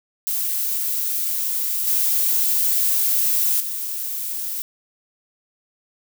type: noise with level steps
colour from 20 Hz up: violet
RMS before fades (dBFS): -23 / -19 / -27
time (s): 0.27-4.62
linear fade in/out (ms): 0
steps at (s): 1.87 / 3.6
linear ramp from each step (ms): 5
effects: none